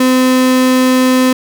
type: tone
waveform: 35% pulse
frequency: 256.4 Hz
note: C4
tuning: 35 cents flat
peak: -6 dBFS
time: 0-1.33 s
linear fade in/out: 5 ms
effects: none